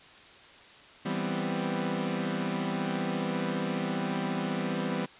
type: chord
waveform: sawtooth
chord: C major seventh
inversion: first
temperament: equal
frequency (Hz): 164.81 / 196 / 246.9 / 261.6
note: E3 / G3 / B3 / C4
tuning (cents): 0 / 0 / 0 / 0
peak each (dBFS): -31 / -29 / -31 / -33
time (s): 1.05-5.06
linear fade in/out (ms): 10
effects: white hiss -52 dBFS RMS until 5.19 s + resampled to 8000 Hz

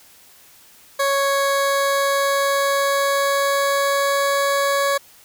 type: tone with pitch glide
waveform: 20% pulse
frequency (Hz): 554.4 to 559.2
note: C#5 to C#5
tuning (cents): 0 to +15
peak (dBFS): -12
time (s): 0.99-4.98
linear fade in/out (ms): 10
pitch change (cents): +15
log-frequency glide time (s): 1.37-4.39
effects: white hiss -49 dBFS RMS until 5.24 s

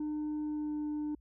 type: tone with pitch glide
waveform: sine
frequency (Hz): 302.1 to 299.5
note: D4 to D4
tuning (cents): +49 to +34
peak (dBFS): -30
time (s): 0-1.15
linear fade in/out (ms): 5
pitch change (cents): -15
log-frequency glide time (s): 0.41-0.8
effects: tanh soft clip ceiling -32 dBFS + added 60 Hz sine -59 dBFS peak until 1.2 s

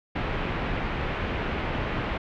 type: low-pass noise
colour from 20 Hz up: pink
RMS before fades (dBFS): -29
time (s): 0.15-2.18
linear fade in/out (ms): 10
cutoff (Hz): 2800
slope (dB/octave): 24
effects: none

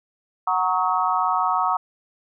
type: chord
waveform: sine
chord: D# minor seventh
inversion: first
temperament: equal with one note detuned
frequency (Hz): 740 / 932.3 / 1108.7 / 1275.1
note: F#5 / A#5 / C#6 / D#6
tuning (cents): 0 / 0 / 0 / +42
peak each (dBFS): -24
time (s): 0.47-1.77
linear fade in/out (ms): 5
effects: none

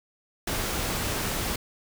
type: noise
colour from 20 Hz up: pink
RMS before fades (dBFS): -29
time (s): 0.47-1.56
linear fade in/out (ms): 5
effects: none

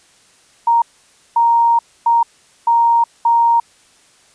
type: tone bursts at uneven times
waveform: sine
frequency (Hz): 932.3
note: A#5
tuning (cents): 0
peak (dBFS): -9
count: 5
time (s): 0.67-0.82 / 1.36-1.79 / 2.06-2.23 / 2.67-3.04 / 3.25-3.6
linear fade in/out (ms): 5
effects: white hiss -51 dBFS RMS until 4.34 s + resampled to 22050 Hz

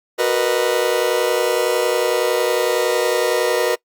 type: chord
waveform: 40% pulse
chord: B major seventh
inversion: second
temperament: just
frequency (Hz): 370.4 / 463 / 493.9 / 617.4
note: F#4 / A#4 / B4 / D#5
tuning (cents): +2 / -12 / 0 / -14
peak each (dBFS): -22 / -20 / -19 / -22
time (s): 0.18-3.76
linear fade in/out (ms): 20
effects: noise-tail reverb RT60 0.1 s tail -23 dB re dry + Opus 48 kbps

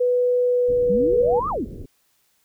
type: tone with pitch glide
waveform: sine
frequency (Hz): 493.9 to 486.5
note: B4 to B4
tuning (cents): 0 to -26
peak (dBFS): -16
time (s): 0-1.4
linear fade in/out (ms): 10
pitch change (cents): -26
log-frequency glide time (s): 0.43-1.2
type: low-pass noise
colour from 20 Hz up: pink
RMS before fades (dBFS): -35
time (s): 0.68-1.86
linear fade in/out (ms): 10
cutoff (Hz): 490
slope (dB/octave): 48
type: exponential two-way sweep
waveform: sine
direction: up then down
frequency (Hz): 175.2 to 1274 to 197.7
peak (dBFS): -22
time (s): 0.89-1.65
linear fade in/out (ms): 10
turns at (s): 1.49
effects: white hiss -65 dBFS RMS until 2.44 s

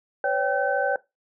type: tone cluster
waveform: sine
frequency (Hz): 510 / 563 / 781 / 1529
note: C5 / C#5 / G5 / G6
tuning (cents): -44 / +27 / -7 / -44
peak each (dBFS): -29 / -25 / -26 / -27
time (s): 0.24-0.96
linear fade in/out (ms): 2
effects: noise-tail reverb RT60 0.2 s tail -18 dB re dry

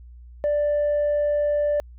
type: tone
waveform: sine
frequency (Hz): 588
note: D5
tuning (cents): +2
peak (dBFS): -17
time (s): 0.44-1.8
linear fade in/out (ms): 0
effects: tanh soft clip ceiling -17 dBFS + added 60 Hz sine -41 dBFS peak until 1.98 s

